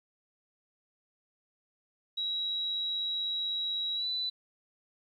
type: tone with pitch glide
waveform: sine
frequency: 3868 to 3984 Hz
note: B7 to B7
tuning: -37 to +14 cents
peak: -30 dBFS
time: 2.17-4.3 s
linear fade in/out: 10 ms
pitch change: +51 cents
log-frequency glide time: 3.95-4.07 s
effects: 11-bit